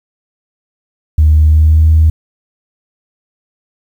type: tone with pitch glide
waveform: sine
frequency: 76.9 to 79.15 Hz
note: D#2 to D#2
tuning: -20 to +30 cents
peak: -3 dBFS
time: 1.18-2.1 s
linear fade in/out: 5 ms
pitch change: +50 cents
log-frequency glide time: 1.42-1.89 s
effects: tanh soft clip ceiling 0 dBFS + 7-bit